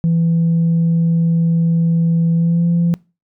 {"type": "tone with pitch glide", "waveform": "sine", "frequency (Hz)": [166.5, 170.69], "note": ["E3", "F3"], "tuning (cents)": [18, -39], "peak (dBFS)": -10, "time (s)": [0.04, 2.94], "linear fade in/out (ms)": 0, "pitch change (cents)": 43, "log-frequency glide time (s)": [2.34, 2.66], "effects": ["noise-tail reverb RT60 0.3 s tail -25 dB re dry", "tanh soft clip ceiling -9 dBFS"]}